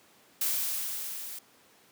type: noise with level ramp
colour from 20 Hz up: blue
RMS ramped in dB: -28 to -41 dBFS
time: 0.41-1.39 s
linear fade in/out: 5 ms
effects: pink hiss -60 dBFS RMS until 1.91 s + high-pass 200 Hz 12 dB/octave